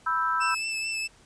sine chord, E minor, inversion second, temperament equal, 987.8 / 1318.5 / 1568 Hz, B5 / E6 / G6, 0 / 0 / 0 cents, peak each -29 / -25 / -31 dBFS, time 0.06-0.55 s, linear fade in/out 10 ms
sawtooth tone with vibrato, 2637 Hz, E7, in tune, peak -25 dBFS, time 0.4-1.08 s, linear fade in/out 20 ms, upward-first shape triangle, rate 4.6 Hz, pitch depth 24 cents each way
effects pink hiss -57 dBFS RMS until 1.25 s + resampled to 22050 Hz

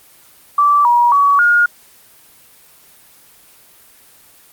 sine tone with pitch steps, 1162 / 957 / 1132 / 1427 Hz, D6 / A#5 / C#6 / F6, -19 / +45 / +36 / +37 cents, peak -8 dBFS, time 0.58-1.66 s, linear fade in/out 5 ms, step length 270 ms, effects white hiss -46 dBFS RMS until 4.52 s + Opus 24 kbps

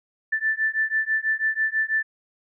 sine beating tone pair, 1760 / 1766.1 Hz, A6 / A6, 0 / +6 cents, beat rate 6.1 Hz, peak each -24 dBFS, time 0.32-2.03 s, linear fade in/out 10 ms, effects none

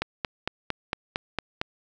click train, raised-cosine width 0.3 ms, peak -10 dBFS, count 8, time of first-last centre 0.02-1.615 s, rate 4.39 Hz, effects none

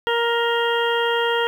harmonic tone with a mistuned harmonic, 468.5 Hz, A#4, 9 cents sharp, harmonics 1 / 2 / 3 / 4 / 6 / 7, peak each -21 / -24 / -26 / -27 / -29 / -29 dBFS, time 0.07-1.47 s, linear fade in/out 0 ms, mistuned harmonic 7, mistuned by -27 cents, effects 8-bit

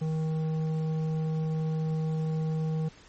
sine tone with tanh clipping, 158.1 Hz, D#3, 28 cents sharp, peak -28 dBFS, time 0.01-2.89 s, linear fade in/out 10 ms, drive 10 dB, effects pink hiss -54 dBFS RMS until 3.08 s + MP3 32 kbps

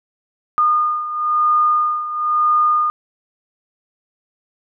sine beating tone pair, 1220 / 1221 Hz, D#6 / D#6, -34 / -33 cents, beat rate 1 Hz, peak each -15 / -20 dBFS, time 0.58-2.9 s, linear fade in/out 0 ms, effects none

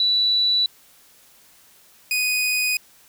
sine / sawtooth tone pair in turn, 3951 / 2489 Hz, B7 / D#7, 0 / 0 cents, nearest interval minor sixth, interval 800 cents, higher first, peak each -16 dBFS, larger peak neither, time 0-0.66 / 2.11-2.77 s, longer neither, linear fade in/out 2 ms, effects white hiss -53 dBFS RMS until 3.08 s

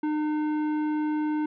sine tone with tanh clipping, 303.8 Hz, D#4, 41 cents flat, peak -26 dBFS, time 0.03-1.46 s, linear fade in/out 5 ms, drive 12 dB, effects none

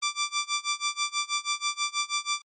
10% pulse tone with tremolo, 1174.7 Hz, D6, in tune, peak -15 dBFS, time 0.02-2.42 s, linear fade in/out 10 ms, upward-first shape sine, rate 6.2 Hz, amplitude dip 95%, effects MP3 32 kbps

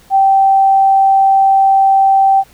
sine tone, 778 Hz, G5, 13 cents flat, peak -6 dBFS, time 0.1-2.44 s, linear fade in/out 50 ms, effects pink hiss -46 dBFS RMS until 2.53 s

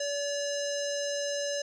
square tone with low-pass filter, 572 Hz, D5, 46 cents flat, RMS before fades -32 dBFS, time 0-1.62 s, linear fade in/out 5 ms, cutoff 5900 Hz, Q 6.9, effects none

